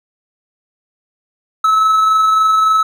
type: tone with amplitude modulation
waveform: triangle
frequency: 1298 Hz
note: E6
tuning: 27 cents flat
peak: -6 dBFS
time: 1.64-2.83 s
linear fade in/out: 5 ms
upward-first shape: sine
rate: 23.5 Hz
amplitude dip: 25%
effects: none